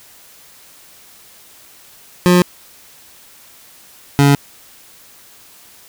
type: tone pair in turn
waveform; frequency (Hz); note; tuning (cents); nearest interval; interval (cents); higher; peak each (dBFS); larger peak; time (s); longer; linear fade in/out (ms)
25% pulse; 178.4 / 141.35; F3 / C#3; +37 / +34; major third; 403; first; -4; neither; 2.26-2.42 / 4.19-4.35; neither; 0
effects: white hiss -44 dBFS RMS until 5.88 s